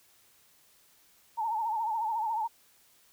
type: tone with vibrato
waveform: sine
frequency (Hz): 889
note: A5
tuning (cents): +18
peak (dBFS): -28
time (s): 1.37-2.48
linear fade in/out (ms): 20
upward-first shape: sine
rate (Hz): 14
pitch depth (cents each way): 87
effects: white hiss -63 dBFS RMS until 3.12 s